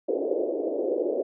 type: band-pass noise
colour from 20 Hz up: pink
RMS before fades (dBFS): -27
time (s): 0.08-1.23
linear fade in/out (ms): 10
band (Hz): 320 to 580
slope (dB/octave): 48
effects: none